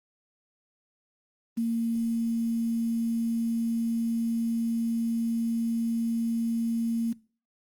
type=tone with quantisation; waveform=sine; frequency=230 Hz; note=A#3; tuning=23 cents flat; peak=-24 dBFS; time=1.57-7.13 s; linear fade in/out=10 ms; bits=8; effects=noise-tail reverb RT60 0.4 s tail -22 dB re dry + Opus 24 kbps